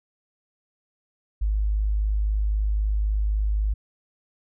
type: tone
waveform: sine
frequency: 51.91 Hz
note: G#1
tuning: in tune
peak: -20 dBFS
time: 1.41-3.74 s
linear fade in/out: 10 ms
effects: none